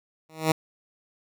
10% pulse tone with exponential growth, 158.4 Hz, D#3, 31 cents sharp, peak -8 dBFS, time 0.29-0.52 s, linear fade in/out 5 ms, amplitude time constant 50 ms, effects none

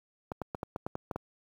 clicks, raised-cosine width 1 ms, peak -20 dBFS, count 9, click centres 0.318 / 0.417 / 0.548 / 0.631 / 0.761 / 0.865 / 0.954 / 1.112 / 1.16 s, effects high-pass 60 Hz 12 dB/octave + 9-bit

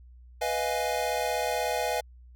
square chord, F half-diminished seventh, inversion second, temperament equal, 493.9 / 622.3 / 698.5 / 830.6 Hz, Cb5 / Eb5 / F5 / Ab5, 0 / 0 / 0 / 0 cents, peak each -33 dBFS, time 0.41-2.01 s, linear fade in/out 10 ms, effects added 61 Hz sine -48 dBFS peak until 2.35 s

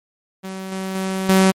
sawtooth tone with level steps, 190 Hz, F#3, 46 cents sharp, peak -24 / -20 / -17 / -7 dBFS, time 0.43-1.52 s, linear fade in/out 20 ms, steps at 0.72 / 0.95 / 1.29 s, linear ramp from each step 2 ms, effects MP3 64 kbps

